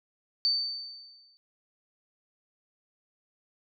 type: tone with exponential decay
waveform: sine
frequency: 4564 Hz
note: C#8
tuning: 50 cents sharp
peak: -21 dBFS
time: 0.45-1.37 s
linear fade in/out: 0 ms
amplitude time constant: 200 ms
effects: none